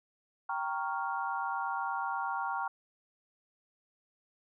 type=chord; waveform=sine; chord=G half-diminished seventh; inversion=none; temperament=equal; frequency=784 / 932.3 / 1108.7 / 1396.9 Hz; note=G5 / Bb5 / Db6 / F6; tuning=0 / 0 / 0 / 0 cents; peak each=-37 / -36 / -38 / -38 dBFS; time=0.49-2.68 s; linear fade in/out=5 ms; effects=none